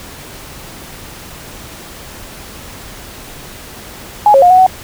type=tone with pitch steps; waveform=sine; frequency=835 / 545 / 713 / 739 / 749 Hz; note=G#5 / C#5 / F5 / F#5 / F#5; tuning=+9 / -29 / +36 / -2 / +21 cents; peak=-3 dBFS; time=4.26-4.665 s; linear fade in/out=2 ms; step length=81 ms; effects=pink hiss -32 dBFS RMS until 4.83 s